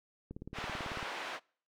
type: click train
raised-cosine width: 3 ms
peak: -30 dBFS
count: 14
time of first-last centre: 0.31-1.028 s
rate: 18.1 Hz
type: band-pass noise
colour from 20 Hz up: pink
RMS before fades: -41 dBFS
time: 0.53-1.4 s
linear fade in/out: 50 ms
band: 640 to 2900 Hz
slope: 12 dB/octave
effects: noise-tail reverb RT60 0.5 s tail -26 dB re dry